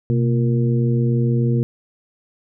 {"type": "harmonic tone with a mistuned harmonic", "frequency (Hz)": 116.54, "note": "A#2", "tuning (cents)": 0, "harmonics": [1, 2, 3, 4], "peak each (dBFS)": [-16, -22, -26, -28], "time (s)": [0.1, 1.63], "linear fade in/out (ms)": 0, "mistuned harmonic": 1, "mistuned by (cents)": 140, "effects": []}